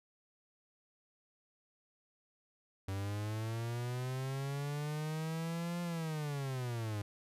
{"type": "linear two-way sweep", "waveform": "45% pulse", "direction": "up then down", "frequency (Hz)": [95.9, 174.61, 101.1], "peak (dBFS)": -36, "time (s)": [2.88, 7.02], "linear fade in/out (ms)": 5, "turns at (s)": 5.82, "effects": ["resampled to 32000 Hz"]}